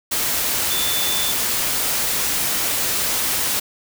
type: tone in noise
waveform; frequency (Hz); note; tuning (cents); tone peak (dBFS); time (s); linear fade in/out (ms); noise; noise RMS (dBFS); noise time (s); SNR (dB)
sine; 3520; A7; 0; -24; 0.7-1.32; 10; white; -21; 0.11-3.6; -6
effects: none